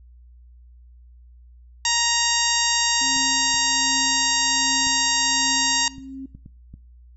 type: harmonic tone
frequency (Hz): 936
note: A#5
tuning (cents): +7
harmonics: 1 / 2 / 3 / 4 / 5 / 6 / 7 / 8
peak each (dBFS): -27 / -27 / -27 / -27 / -27 / -27 / -27 / -27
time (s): 1.85-5.88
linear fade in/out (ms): 2
type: tone with tremolo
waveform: sine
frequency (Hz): 267.5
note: C4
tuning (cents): +38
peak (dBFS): -30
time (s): 3.01-6.26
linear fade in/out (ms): 5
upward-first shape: triangle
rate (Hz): 1.3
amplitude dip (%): 75
type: clicks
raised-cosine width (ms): 5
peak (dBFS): -28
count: 7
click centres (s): 3.164 / 3.543 / 4.869 / 5.982 / 6.35 / 6.461 / 6.74
effects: noise-tail reverb RT60 0.5 s tail -21 dB re dry + added 60 Hz sine -45 dBFS peak until 7.16 s